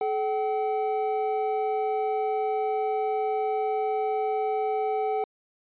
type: tone pair together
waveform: triangle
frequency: 429.3 / 764.9 Hz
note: A4 / G5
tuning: -43 / -43 cents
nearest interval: minor seventh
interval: 1000 cents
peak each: -25 dBFS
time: 0.01-5.24 s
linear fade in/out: 2 ms
effects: resampled to 8000 Hz